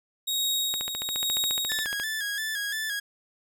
sawtooth tone with tremolo, 3771 Hz, A#7, 19 cents sharp, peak -21 dBFS, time 0.27-1.84 s, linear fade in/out 10 ms, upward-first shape sine, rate 1.1 Hz, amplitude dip 55%
click train, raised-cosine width 0.3 ms, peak -18 dBFS, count 19, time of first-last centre 0.74-1.999 s, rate 14.3 Hz
sawtooth tone with vibrato, 1700 Hz, G#6, 40 cents sharp, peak -25 dBFS, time 1.69-3 s, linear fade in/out 10 ms, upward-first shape square, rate 2.9 Hz, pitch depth 54 cents each way
effects none

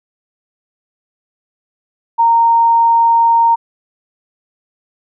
sine tone, 925 Hz, A#5, 14 cents flat, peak -7 dBFS, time 2.18-3.56 s, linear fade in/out 20 ms, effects none

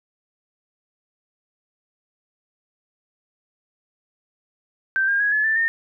sine tone with pitch steps, 1561 / 1610.5 / 1661.5 / 1714.1 / 1768.4 / 1824.5 Hz, G6 / G6 / G#6 / A6 / A6 / A#6, -8 / +46 / 0 / -46 / +8 / -38 cents, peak -17 dBFS, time 4.96-5.68 s, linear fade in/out 0 ms, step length 120 ms, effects none

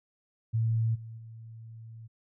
sine tone with level steps, 113 Hz, A2, 47 cents sharp, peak -24 / -40 / -43 dBFS, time 0.53-2.08 s, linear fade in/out 20 ms, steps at 0.94 / 1.17 s, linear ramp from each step 20 ms, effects none

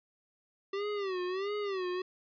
square tone with vibrato, 387.2 Hz, G4, 21 cents flat, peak -33 dBFS, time 0.73-2.02 s, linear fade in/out 5 ms, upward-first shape sine, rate 1.5 Hz, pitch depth 130 cents each way, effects resampled to 11025 Hz

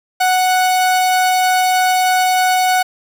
45% pulse tone pair together, 740 / 1476.8 Hz, F#5 / F#6, 0 / -4 cents, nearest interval octave, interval 1196 cents, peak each -12 / -22 dBFS, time 0.2-2.83 s, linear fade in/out 10 ms, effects none

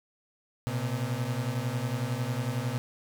35% pulse beating tone pair, 117.8 / 128.8 Hz, A#2 / C3, +19 / -27 cents, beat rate 11 Hz, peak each -30 dBFS, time 0.67-2.78 s, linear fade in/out 0 ms, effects none

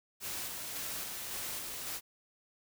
white noise with tremolo, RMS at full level -39 dBFS, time 0.2-2.01 s, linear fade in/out 50 ms, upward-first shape square, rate 1.8 Hz, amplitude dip 25%, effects none

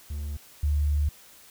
triangle / sine tone pair in turn, 73.42 / 73.42 Hz, D2 / D2, 0 / 0 cents, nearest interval unison, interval 0 cents, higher neither, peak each -28 / -21 dBFS, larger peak second, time 0.1-0.37 / 0.63-1.09 s, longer second, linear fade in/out 5 ms, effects white hiss -52 dBFS RMS until 1.5 s

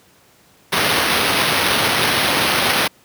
violet noise with sample-and-hold, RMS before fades -17 dBFS, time 0.72-2.88 s, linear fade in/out 10 ms, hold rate 7350 Hz, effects pink hiss -52 dBFS RMS until 3.04 s + high-pass 100 Hz 12 dB/octave

